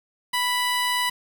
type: tone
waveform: 15% pulse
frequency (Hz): 987.8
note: B5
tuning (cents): 0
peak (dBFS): -15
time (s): 0.33-1.1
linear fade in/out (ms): 10
effects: 7-bit